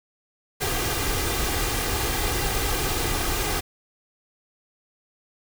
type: noise with comb filter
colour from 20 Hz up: pink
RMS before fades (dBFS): -25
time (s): 0.6-3.61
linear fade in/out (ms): 20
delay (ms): 2.5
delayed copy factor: +0.55
effects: none